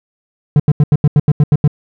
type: tone bursts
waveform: triangle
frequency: 146.83 Hz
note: D3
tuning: in tune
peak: -3 dBFS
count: 10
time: 0.56-1.677 s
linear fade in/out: 2 ms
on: 37 ms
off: 83 ms
effects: none